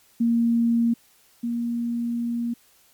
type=tone pair in turn; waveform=sine; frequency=233.1 / 235.9 Hz; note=A#3 / A#3; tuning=0 / +21 cents; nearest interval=unison; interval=21 cents; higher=second; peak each=-17 / -23 dBFS; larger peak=first; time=0.2-0.94 / 1.43-2.54 s; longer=second; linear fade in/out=10 ms; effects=white hiss -58 dBFS RMS until 2.93 s + MP3 96 kbps